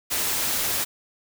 white noise, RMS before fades -25 dBFS, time 0.1-0.85 s, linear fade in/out 20 ms, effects none

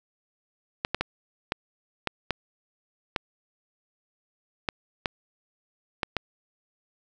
clicks, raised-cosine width 0.3 ms, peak -9 dBFS, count 11, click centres 0.849 / 0.946 / 1.01 / 1.521 / 2.073 / 2.307 / 3.162 / 4.688 / 5.058 / 6.032 / 6.167 s, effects none

